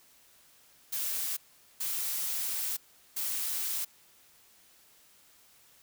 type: noise bursts at uneven times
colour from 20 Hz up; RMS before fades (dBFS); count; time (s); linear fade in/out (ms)
blue; -33; 3; 0.92-1.37 / 1.8-2.77 / 3.16-3.85; 10
effects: white hiss -61 dBFS RMS until 5.82 s